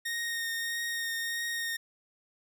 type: tone with vibrato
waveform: sawtooth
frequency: 1853 Hz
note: A#6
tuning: 11 cents flat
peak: -28 dBFS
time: 0.05-1.77 s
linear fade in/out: 10 ms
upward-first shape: triangle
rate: 1.6 Hz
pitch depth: 15 cents each way
effects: none